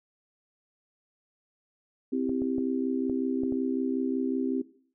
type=chord; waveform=sine; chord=C major; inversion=none; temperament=just; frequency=261.6 / 327 / 392.4 Hz; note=C4 / E4 / G4; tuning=0 / -14 / +2 cents; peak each=-27 / -33 / -33 dBFS; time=2.12-4.62 s; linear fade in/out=10 ms
type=clicks; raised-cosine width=2 ms; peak=-26 dBFS; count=6; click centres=2.294 / 2.419 / 2.583 / 3.097 / 3.435 / 3.523 s
effects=noise-tail reverb RT60 0.5 s tail -17 dB re dry